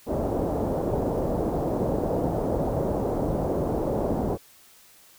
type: low-pass noise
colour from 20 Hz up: white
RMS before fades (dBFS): -26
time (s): 0.06-4.38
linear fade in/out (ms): 50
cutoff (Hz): 650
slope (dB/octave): 24
effects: white hiss -54 dBFS RMS until 5.18 s